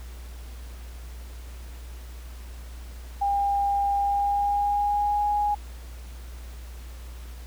sine tone with pitch glide, 803 to 827 Hz, G5 to G#5, +41 to -8 cents, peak -21 dBFS, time 3.21-5.55 s, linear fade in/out 10 ms, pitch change +51 cents, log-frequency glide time 3.97-5.23 s, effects added 60 Hz sine -37 dBFS peak until 7.46 s + pink hiss -50 dBFS RMS until 7.46 s

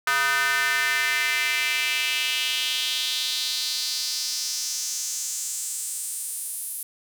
square tone with high-pass filter sweep, 138 Hz, C#3, 7 cents flat, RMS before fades -26 dBFS, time 0.07-6.83 s, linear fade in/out 2 ms, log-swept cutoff 1400 to 11000 Hz, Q 3.1, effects none

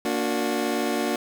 25% pulse chord, Bb augmented, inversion none, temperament just, 233.1 / 291.4 / 364.2 Hz, Bb3 / D4 / F#4, 0 / -13 / -27 cents, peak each -24 dBFS, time 0.05-1.16 s, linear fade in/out 2 ms, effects 8-bit

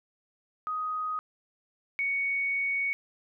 sine tone pair in turn, 1251 / 2229 Hz, D#6 / C#7, +9 / +9 cents, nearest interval minor seventh, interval 1000 cents, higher second, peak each -29 / -26 dBFS, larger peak second, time 0.67-1.19 / 1.99-2.93 s, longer second, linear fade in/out 0 ms, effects none

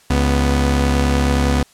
sawtooth tone pair together, 69.75 / 247.2 Hz, C#2 / B3, +11 / +2 cents, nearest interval octave + minor seventh, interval 2191 cents, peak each -11 / -15 dBFS, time 0.1-1.63 s, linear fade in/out 5 ms, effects white hiss -51 dBFS RMS until 1.73 s + low-pass 10000 Hz 12 dB/octave

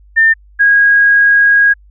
sine tone pair in turn, 1800 / 1641.9 Hz, A6 / G#6, +39 / -20 cents, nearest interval major second, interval 159 cents, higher first, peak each -5 dBFS, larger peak neither, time 0.16-0.34 / 0.59-1.74 s, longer second, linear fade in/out 20 ms, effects added 50 Hz sine -40 dBFS peak until 1.9 s

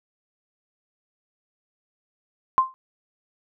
sine tone with exponential decay, 1046.5 Hz, C6, in tune, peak -10 dBFS, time 2.58-2.74 s, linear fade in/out 0 ms, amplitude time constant 33 ms, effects none

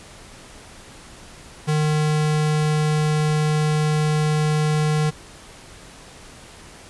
square tone, 152.6 Hz, D#3, 33 cents flat, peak -18 dBFS, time 1.67-5.11 s, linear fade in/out 20 ms, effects pink hiss -43 dBFS RMS until 6.89 s + resampled to 24000 Hz

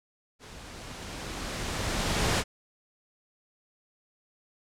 pink noise with level ramp, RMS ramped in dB -47 to -24 dBFS, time 0.39-2.44 s, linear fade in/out 50 ms, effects low-pass 8000 Hz 12 dB/octave

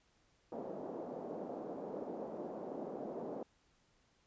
white band-pass noise, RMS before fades -44 dBFS, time 0.52-3.43 s, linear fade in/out 2 ms, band 200 to 650 Hz, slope 24 dB/octave, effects pink hiss -73 dBFS RMS until 4.26 s + resampled to 16000 Hz

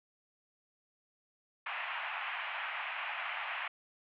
white band-pass noise, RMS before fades -39 dBFS, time 1.66-3.68 s, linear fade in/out 5 ms, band 700 to 2800 Hz, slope 48 dB/octave, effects none

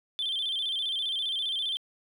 triangle tone with vibrato, 3326 Hz, G#7, 2 cents sharp, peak -25 dBFS, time 0.19-1.77 s, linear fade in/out 0 ms, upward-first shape square, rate 15 Hz, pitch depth 85 cents each way, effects tanh soft clip ceiling -25 dBFS + 11-bit

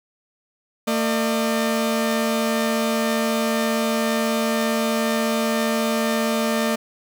sawtooth tone pair together, 226.4 / 604.4 Hz, A3 / D5, +50 / +50 cents, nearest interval octave + perfect fourth, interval 1700 cents, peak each -17 / -20 dBFS, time 0.87-6.76 s, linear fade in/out 10 ms, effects none

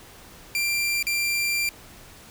sawtooth tone with dropouts, 2370 Hz, D7, 15 cents sharp, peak -19 dBFS, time 0.55-1.69 s, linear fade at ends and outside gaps 1 ms, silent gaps 1.027-1.068 s, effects pink hiss -47 dBFS RMS until 2.3 s

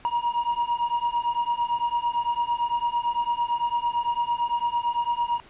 triangle beating tone pair, 947 / 955.9 Hz, A#5 / A#5, +27 / +43 cents, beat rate 8.9 Hz, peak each -24 dBFS, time 0.05-5.4 s, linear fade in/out 0 ms, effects pink hiss -51 dBFS RMS until 5.49 s + resampled to 8000 Hz

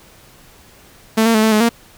sawtooth tone with pitch steps, 221.4 / 228.5 / 216.8 / 220.4 / 213.3 / 233 Hz, A3 / A#3 / A3 / A3 / G#3 / A#3, +11 / -34 / -25 / +3 / +46 / -1 cents, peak -7 dBFS, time 1.17-1.692 s, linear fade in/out 10 ms, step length 87 ms, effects pink hiss -46 dBFS RMS until 1.97 s

